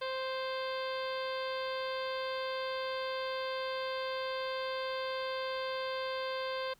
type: harmonic tone with a mistuned harmonic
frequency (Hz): 523.3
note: C5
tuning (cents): 0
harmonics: 1 / 2 / 3 / 4 / 5 / 6 / 7 / 8 / 9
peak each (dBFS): -36 / -40 / -44 / -48 / -49 / -49 / -48 / -51 / -51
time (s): 0.01-6.74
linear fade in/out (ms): 10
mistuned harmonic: 7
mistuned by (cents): -39
effects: pink hiss -66 dBFS RMS until 6.79 s